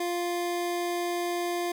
25% pulse tone, 349.2 Hz, F4, in tune, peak -24 dBFS, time 0-1.72 s, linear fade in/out 5 ms, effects none

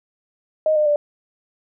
sine tone with pitch steps, 623 / 605.6 / 588.7 Hz, D#5 / D#5 / D5, +2 / -47 / +4 cents, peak -14 dBFS, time 0.66-0.96 s, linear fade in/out 2 ms, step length 100 ms, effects none

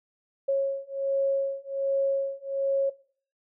sine beating tone pair, 547 / 548.3 Hz, C#5 / C#5, -23 / -19 cents, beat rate 1.3 Hz, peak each -27 dBFS, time 0.48-2.9 s, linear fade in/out 10 ms, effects noise-tail reverb RT60 0.5 s tail -21 dB re dry

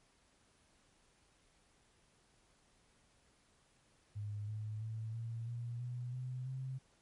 sine tone with pitch steps, 103.83 / 107.37 / 111.03 / 114.81 / 118.72 / 122.76 / 126.95 / 131.27 Hz, G#2 / A2 / A2 / A#2 / A#2 / B2 / B2 / C3, 0 / -42 / +16 / -26 / +32 / -10 / +48 / +6 cents, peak -39 dBFS, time 4.15-6.79 s, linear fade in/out 20 ms, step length 330 ms, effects pink hiss -71 dBFS RMS until 7.01 s + MP3 48 kbps

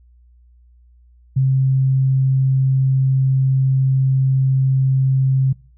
sine tone, 132.9 Hz, C3, 27 cents sharp, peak -12 dBFS, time 1.36-5.53 s, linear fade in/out 10 ms, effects noise-tail reverb RT60 0.4 s tail -23 dB re dry + added 60 Hz sine -47 dBFS peak until 5.77 s

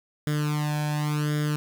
sawtooth tone with flanger, 149.8 Hz, D3, 35 cents sharp, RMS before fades -26 dBFS, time 0.27-1.56 s, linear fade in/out 0 ms, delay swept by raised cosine 0.58 to 1.23 ms, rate 0.91 Hz, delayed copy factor +0.85, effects none

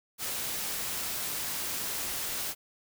white noise, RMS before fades -34 dBFS, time 0.18-2.55 s, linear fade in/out 50 ms, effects none

